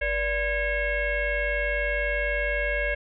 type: tone with frequency modulation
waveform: sine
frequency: 1114 Hz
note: C#6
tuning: 8 cents sharp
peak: -23 dBFS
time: 0.01-2.95 s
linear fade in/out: 10 ms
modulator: 532 Hz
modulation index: 2.4
effects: none